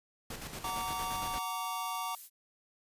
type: noise with tremolo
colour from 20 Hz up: pink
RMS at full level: -41 dBFS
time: 0.3-1.39 s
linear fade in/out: 5 ms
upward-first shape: square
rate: 8.7 Hz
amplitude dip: 50%
type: noise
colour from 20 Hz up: violet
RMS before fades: -45 dBFS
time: 0.62-2.3 s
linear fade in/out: 50 ms
type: chord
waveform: square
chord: Gb augmented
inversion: none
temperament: just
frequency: 740 / 925 / 1156.2 Hz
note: Gb5 / Bb5 / D6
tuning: 0 / -14 / -27 cents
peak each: -42 / -39 / -39 dBFS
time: 0.64-2.15 s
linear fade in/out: 2 ms
effects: resampled to 32000 Hz